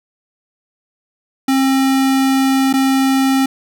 square tone with dropouts, 267.4 Hz, C4, 38 cents sharp, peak -12 dBFS, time 1.48-3.46 s, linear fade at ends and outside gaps 5 ms, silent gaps 2.729-2.737 s, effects none

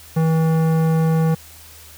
sine tone with tanh clipping, 161.2 Hz, E3, 38 cents flat, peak -16 dBFS, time 0.16-1.35 s, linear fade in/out 10 ms, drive 16 dB, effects added 79 Hz sine -46 dBFS peak until 1.97 s + white hiss -43 dBFS RMS until 1.97 s

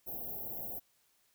white band-stop noise, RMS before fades -41 dBFS, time 0.06-0.8 s, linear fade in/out 20 ms, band 830 to 12000 Hz, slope 96 dB/octave, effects white hiss -72 dBFS RMS until 1.34 s

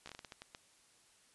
slowing click train, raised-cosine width 0.2 ms, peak -30 dBFS, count 10, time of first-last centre 0.06-0.549 s, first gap 14 ms, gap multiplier 1.32, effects white hiss -67 dBFS RMS until 1.34 s + resampled to 24000 Hz

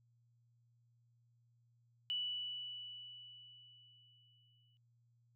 sine tone with exponential decay, 2960 Hz, F#7, in tune, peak -35 dBFS, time 2.1-4.77 s, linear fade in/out 0 ms, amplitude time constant 580 ms, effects added 118 Hz sine -70 dBFS peak until 5.35 s

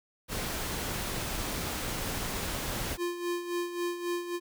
pink noise, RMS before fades -34 dBFS, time 0.28-2.98 s, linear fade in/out 50 ms
square tone with tremolo, 349.2 Hz, F4, in tune, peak -29 dBFS, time 2.97-4.4 s, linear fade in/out 50 ms, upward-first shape sine, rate 3.7 Hz, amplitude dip 65%
effects none

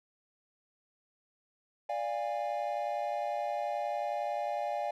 triangle chord, D diminished, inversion none, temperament equal with one note detuned, 587.3 / 698.5 / 817.8 Hz, D5 / F5 / Ab5, 0 / 0 / -27 cents, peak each -34 dBFS, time 1.89-4.91 s, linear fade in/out 5 ms, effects none

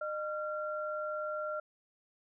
sine tone pair together, 610 / 1374.2 Hz, D#5 / F6, -34 / -28 cents, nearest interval octave + major second, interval 1406 cents, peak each -36 / -38 dBFS, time 0.01-1.6 s, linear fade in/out 5 ms, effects none

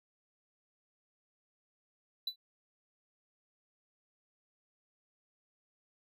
triangle tone with exponential decay, 3977 Hz, B7, 11 cents sharp, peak -28 dBFS, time 2.27-2.36 s, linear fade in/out 5 ms, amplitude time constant 19 ms, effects none

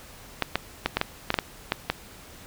clicks, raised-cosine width 0.3 ms, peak -6 dBFS, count 10, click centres 0.423 / 0.556 / 0.86 / 0.97 / 1.014 / 1.304 / 1.342 / 1.388 / 1.721 / 1.9 s, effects pink hiss -47 dBFS RMS until 2.46 s

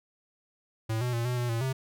square tone with pitch steps, 111.5 / 123.6 / 117.1 / 124 / 121.8 / 115.2 / 132 Hz, A2 / B2 / A#2 / B2 / B2 / A#2 / C3, +23 / +2 / +8 / +7 / -24 / -20 / +16 cents, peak -28 dBFS, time 0.89-1.73 s, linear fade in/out 10 ms, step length 120 ms, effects none

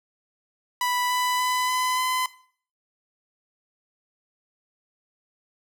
sawtooth tone with pitch steps, 987.8 / 995.2 / 1002.7 / 1010.3 / 1017.9 Hz, B5 / B5 / B5 / B5 / C6, 0 / +13 / +26 / +39 / -48 cents, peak -19 dBFS, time 0.81-2.26 s, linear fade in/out 2 ms, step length 290 ms, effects noise-tail reverb RT60 0.5 s tail -17 dB re dry

